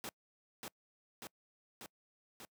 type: noise with echo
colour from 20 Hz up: pink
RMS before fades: -43 dBFS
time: 0.04-0.09 s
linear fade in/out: 0 ms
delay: 590 ms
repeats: 4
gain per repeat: -2 dB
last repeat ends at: 2.45 s
effects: noise-tail reverb RT60 0.1 s tail -26 dB re dry + high-pass 150 Hz 12 dB/octave